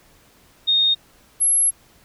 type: tone pair in turn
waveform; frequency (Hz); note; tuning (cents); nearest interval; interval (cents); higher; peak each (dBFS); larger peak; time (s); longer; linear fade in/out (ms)
sine; 3698 / 11081; A#7 / F9; -15 / -15; octave + perfect fifth; 1900; second; -14; neither; 0.67-0.95 / 1.4-1.71; second; 20
effects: pink hiss -54 dBFS RMS until 2.04 s